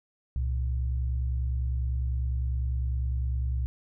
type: tone pair together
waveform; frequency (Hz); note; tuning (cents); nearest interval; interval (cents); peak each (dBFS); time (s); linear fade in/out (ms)
sine; 66.34 / 116.3; C2 / A#2; +25 / -4; minor seventh; 971; -26 / -34; 0.36-3.66; 0
effects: none